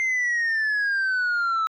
sine exponential sweep, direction down, 2100 to 1300 Hz, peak -18 dBFS, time 0-1.67 s, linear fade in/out 0 ms, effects tanh soft clip ceiling -20 dBFS

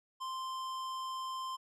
sine tone with hard clipping, 1044 Hz, C6, 4 cents flat, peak -39 dBFS, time 0.2-1.57 s, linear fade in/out 20 ms, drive 14 dB, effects none

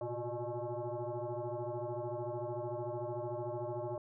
sine tone with frequency modulation, 127.2 Hz, C3, 48 cents flat, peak -36 dBFS, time 0.01-3.98 s, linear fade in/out 2 ms, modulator 241 Hz, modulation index 3, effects none

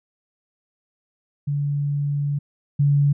sine tone pair in turn, 143.7 / 142.95 Hz, D3 / D3, -37 / -46 cents, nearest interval unison, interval 9 cents, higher first, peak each -20 / -14 dBFS, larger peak second, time 1.47-2.39 / 2.79-3.13 s, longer first, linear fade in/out 10 ms, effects none

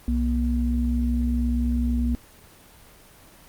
sine tone pair together, 63.3 / 239 Hz, B1 / A#3, +43 / +43 cents, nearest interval octave + major seventh, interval 2300 cents, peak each -22 / -24 dBFS, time 0.08-2.15 s, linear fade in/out 0 ms, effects pink hiss -50 dBFS RMS until 3.48 s + Opus 24 kbps

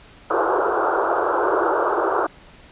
pink band-pass noise, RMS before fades -20 dBFS, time 0.3-2.27 s, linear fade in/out 10 ms, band 330 to 1500 Hz, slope 96 dB/octave, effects pink hiss -47 dBFS RMS until 2.71 s + resampled to 8000 Hz

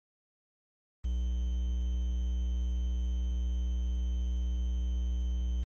triangle tone with quantisation, 60.6 Hz, B1, 32 cents flat, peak -26 dBFS, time 1.04-5.64 s, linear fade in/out 10 ms, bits 9, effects MP3 32 kbps

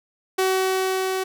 sawtooth tone with level ramp, 377.5 Hz, F#4, 35 cents sharp, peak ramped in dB -14 to -19 dBFS, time 0.38-1.24 s, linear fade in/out 10 ms, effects none

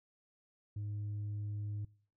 sine tone with tanh clipping, 103.83 Hz, G#2, in tune, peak -38 dBFS, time 0.76-1.85 s, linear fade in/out 5 ms, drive 2 dB, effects noise-tail reverb RT60 0.5 s tail -22 dB re dry

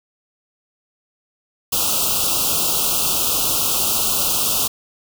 white band-stop noise, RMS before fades -19 dBFS, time 1.72-4.68 s, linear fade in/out 10 ms, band 1400 to 2600 Hz, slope 96 dB/octave, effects none

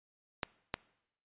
clicks, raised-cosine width 0.3 ms, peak -16 dBFS, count 2, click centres 0.432 / 0.741 s, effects noise-tail reverb RT60 0.8 s tail -22 dB re dry + resampled to 8000 Hz

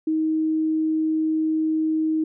sine tone, 315.2 Hz, D#4, 23 cents sharp, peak -19 dBFS, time 0.07-2.24 s, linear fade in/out 5 ms, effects none

